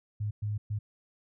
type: tone bursts at uneven times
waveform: sine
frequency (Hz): 104.9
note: G#2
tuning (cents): +18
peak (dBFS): -29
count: 3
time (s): 0.2-0.31 / 0.42-0.58 / 0.7-0.79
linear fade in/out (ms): 10
effects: none